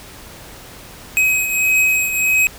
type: beating tone pair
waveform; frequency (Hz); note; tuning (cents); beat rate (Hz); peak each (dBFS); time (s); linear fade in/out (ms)
square; 2535 / 2536.6; D#7 / D#7; +32 / +33; 1.6; -15 / -22; 1.17-2.47; 0
effects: pink hiss -38 dBFS RMS until 2.58 s